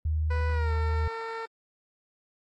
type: tone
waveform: sine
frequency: 77.78 Hz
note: D#2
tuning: in tune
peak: -24 dBFS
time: 0.05-1.08 s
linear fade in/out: 5 ms
type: tone with pitch glide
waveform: 15% pulse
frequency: 493.9 to 452.9 Hz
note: B4 to A#4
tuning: 0 to -50 cents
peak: -26 dBFS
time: 0.3-1.46 s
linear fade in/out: 10 ms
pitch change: -150 cents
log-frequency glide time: 0.51-0.72 s
effects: low-pass 3000 Hz 12 dB/octave + AAC 64 kbps